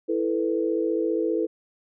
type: chord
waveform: sine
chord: E suspended fourth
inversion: none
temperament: just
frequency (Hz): 329.6 / 439.5 / 494.4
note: E4 / A4 / B4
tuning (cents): 0 / -2 / +2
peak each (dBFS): -25 / -26 / -28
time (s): 0.08-1.47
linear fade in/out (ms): 20
effects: none